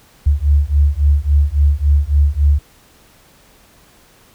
sine beating tone pair, 70.6 / 74.2 Hz, C#2 / D2, +32 / +18 cents, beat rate 3.6 Hz, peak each -13 dBFS, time 0.26-2.59 s, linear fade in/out 10 ms, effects pink hiss -49 dBFS RMS until 4.34 s

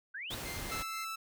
sine exponential sweep, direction up, 1480 to 4013 Hz, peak -39 dBFS, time 0.14-0.35 s, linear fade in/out 10 ms
pink noise, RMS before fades -41 dBFS, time 0.3-0.83 s, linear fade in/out 10 ms
sawtooth tone with tremolo, 2093 Hz, C7, in tune, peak -39 dBFS, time 0.45-1.05 s, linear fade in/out 10 ms, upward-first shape sine, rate 4.1 Hz, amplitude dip 70%
sawtooth tone, 1318.5 Hz, E6, in tune, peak -34 dBFS, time 0.71-1.16 s, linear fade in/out 10 ms
effects none

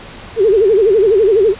sine tone with vibrato, 414.9 Hz, G#4, 2 cents flat, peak -7 dBFS, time 0.36-1.55 s, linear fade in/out 50 ms, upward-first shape sine, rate 12 Hz, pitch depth 180 cents each way, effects pink hiss -33 dBFS RMS until 1.59 s + resampled to 8000 Hz

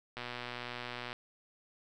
click train, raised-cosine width 0.3 ms, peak -24 dBFS, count 118, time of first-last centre 0.17-1.129 s, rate 122 Hz, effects none

